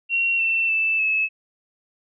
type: tone with pitch steps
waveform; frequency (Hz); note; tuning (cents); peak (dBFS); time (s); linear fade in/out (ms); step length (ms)
sine; 2738 / 2689 / 2642 / 2595; F7 / E7 / E7 / E7; -35 / +34 / +3 / -28; -18; 0.09-1.29; 50; 300
effects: none